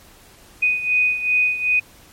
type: beating tone pair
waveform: sine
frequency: 2489 / 2491.6 Hz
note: D#7 / D#7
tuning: 0 / +2 cents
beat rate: 2.6 Hz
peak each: -17 / -22 dBFS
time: 0.62-1.8 s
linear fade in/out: 10 ms
effects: pink hiss -48 dBFS RMS until 2.12 s + MP3 64 kbps